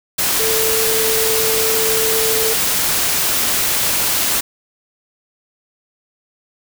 sine tone in noise, 444.2 Hz, A4, 16 cents sharp, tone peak -19 dBFS, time 0.39-2.54 s, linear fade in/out 10 ms, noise white, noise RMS -17 dBFS, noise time 0.18-4.41 s, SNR -5 dB, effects none

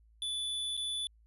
square tone with dropouts, 3474 Hz, A7, 23 cents flat, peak -34 dBFS, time 0.22-1.07 s, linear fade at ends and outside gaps 1 ms, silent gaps 0.768-0.775 s, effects added 55 Hz sine -60 dBFS peak until 1.26 s + resampled to 32000 Hz

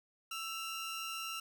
sawtooth tone pair together, 1327.6 / 2813 Hz, E6 / F7, +12 / +12 cents, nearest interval octave + minor second, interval 1300 cents, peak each -38 / -39 dBFS, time 0.31-1.4 s, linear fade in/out 5 ms, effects none

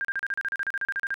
sine tone bursts, 1600 Hz, G6, 35 cents sharp, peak -25 dBFS, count 16, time 0.01-1.142 s, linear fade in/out 0 ms, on 37 ms, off 36 ms, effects none

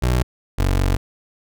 25% pulse tone pair in turn, 61.8 / 46.85 Hz, B1 / F#1, +2 / +22 cents, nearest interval perfect fourth, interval 480 cents, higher first, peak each -12 / -12 dBFS, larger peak neither, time 0.02-0.23 / 0.58-0.97 s, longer second, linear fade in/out 10 ms, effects none

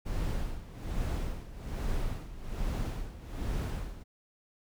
brown noise with tremolo, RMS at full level -31 dBFS, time 0.05-4.04 s, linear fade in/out 20 ms, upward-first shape sine, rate 1.2 Hz, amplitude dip 80%, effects none

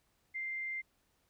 sine tone, 2093 Hz, C7, in tune, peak -36 dBFS, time 0.34-0.82 s, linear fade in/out 20 ms, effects pink hiss -75 dBFS RMS until 1.29 s

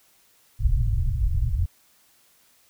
pink low-pass noise, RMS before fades -22 dBFS, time 0.59-1.66 s, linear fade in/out 10 ms, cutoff 130 Hz, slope 96 dB/octave, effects white hiss -60 dBFS RMS until 2.69 s

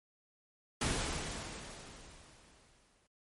pink noise with exponential decay, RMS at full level -32 dBFS, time 0.81-3.07 s, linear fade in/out 5 ms, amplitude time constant 490 ms, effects MP3 48 kbps

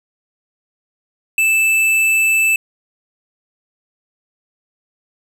triangle tone with hard clipping, 2637 Hz, E7, in tune, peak -13 dBFS, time 1.38-2.56 s, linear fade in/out 2 ms, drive 15 dB, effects none

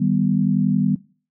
sine chord, Eb augmented, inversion none, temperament equal, 155.56 / 196 / 246.9 Hz, Eb3 / G3 / B3, 0 / 0 / 0 cents, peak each -21 / -19 / -21 dBFS, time 0-0.96 s, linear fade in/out 10 ms, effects noise-tail reverb RT60 0.4 s tail -20 dB re dry

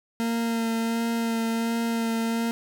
40% pulse tone with vibrato, 229.2 Hz, A#3, 29 cents flat, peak -23 dBFS, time 0.2-2.51 s, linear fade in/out 0 ms, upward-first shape sine, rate 1.4 Hz, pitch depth 15 cents each way, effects none

